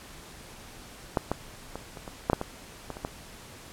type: clicks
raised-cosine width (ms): 1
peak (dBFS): -9 / -12 / -21 / -27 / -24 / -8 / -7 / -16 / -21 / -24 / -16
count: 11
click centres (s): 1.172 / 1.316 / 1.756 / 1.972 / 2.078 / 2.299 / 2.332 / 2.414 / 2.903 / 2.969 / 3.049
effects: pink hiss -47 dBFS RMS until 3.72 s + low-pass 12000 Hz 12 dB/octave